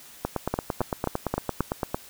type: two click trains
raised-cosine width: 1 ms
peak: -10 / -11 dBFS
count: 5 / 16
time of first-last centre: 0.54-1.607 / 0.25-1.945 s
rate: 3.75 / 8.85 Hz
effects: white hiss -48 dBFS RMS until 2.09 s